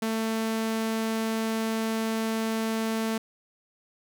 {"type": "tone", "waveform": "sawtooth", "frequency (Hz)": 222.8, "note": "A3", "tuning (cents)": 22, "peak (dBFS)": -22, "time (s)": [0.02, 3.18], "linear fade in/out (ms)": 5, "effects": []}